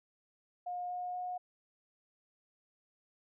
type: tone with pitch steps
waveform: sine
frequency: 715 / 719.6 / 724.1 Hz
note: F5 / F#5 / F#5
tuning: +41 / -48 / -38 cents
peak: -36 dBFS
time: 0.66-1.38 s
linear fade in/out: 10 ms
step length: 240 ms
effects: none